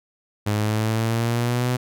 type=exponential sweep; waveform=sawtooth; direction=up; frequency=103.83 to 125.8 Hz; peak=-16 dBFS; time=0.46-1.77 s; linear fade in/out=10 ms; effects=none